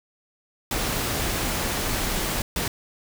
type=noise bursts at uneven times; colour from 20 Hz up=pink; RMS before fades=-26 dBFS; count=2; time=0.71-2.42 / 2.56-2.68 s; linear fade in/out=2 ms; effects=none